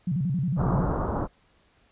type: tone with vibrato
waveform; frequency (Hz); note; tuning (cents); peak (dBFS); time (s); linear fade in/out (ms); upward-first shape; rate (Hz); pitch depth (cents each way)
sine; 155.56; D#3; 0; -23; 0.07-0.85; 5; square; 11; 250
type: low-pass noise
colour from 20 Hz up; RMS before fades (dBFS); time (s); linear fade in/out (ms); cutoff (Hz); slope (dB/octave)
pink; -27; 0.56-1.28; 50; 1300; 48
effects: pink hiss -63 dBFS RMS until 1.91 s + resampled to 8000 Hz